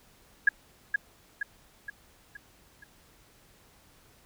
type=tone with echo; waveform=sine; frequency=1662 Hz; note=G#6; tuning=1 cent sharp; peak=-15 dBFS; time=0.47-0.49 s; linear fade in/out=5 ms; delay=470 ms; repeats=5; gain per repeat=-6 dB; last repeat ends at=2.84 s; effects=pink hiss -60 dBFS RMS until 4.25 s